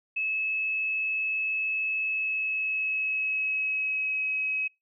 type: tone with pitch glide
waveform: sine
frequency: 2593 to 2550 Hz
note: E7 to D#7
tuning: -29 to +42 cents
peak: -26 dBFS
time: 0.16-4.68 s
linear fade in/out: 10 ms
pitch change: -29 cents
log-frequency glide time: 2.03-4.28 s
effects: noise-tail reverb RT60 0.2 s tail -24 dB re dry